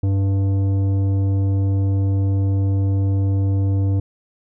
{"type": "tone with tanh clipping", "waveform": "sine", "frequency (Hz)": 97.7, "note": "G2", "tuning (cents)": -5, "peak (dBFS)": -17, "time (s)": [0.03, 4], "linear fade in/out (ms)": 5, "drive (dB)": 11, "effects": []}